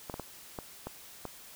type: clicks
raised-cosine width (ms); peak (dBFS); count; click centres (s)
1; -23; 6; 0.098 / 0.141 / 0.197 / 0.588 / 0.87 / 1.253
effects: white hiss -51 dBFS RMS until 1.55 s